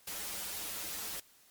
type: noise with comb filter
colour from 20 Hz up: white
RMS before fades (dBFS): -40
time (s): 0.07-1.2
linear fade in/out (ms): 5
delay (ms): 7.9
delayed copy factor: -0.9
effects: white hiss -63 dBFS RMS until 1.5 s + MP3 96 kbps